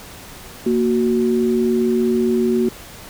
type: tone pair together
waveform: sine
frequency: 233.1 / 370 Hz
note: A#3 / F#4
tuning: 0 / 0 cents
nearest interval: minor sixth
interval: 800 cents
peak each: -17 dBFS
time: 0.66-2.69 s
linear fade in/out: 5 ms
effects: pink hiss -38 dBFS RMS until 3.09 s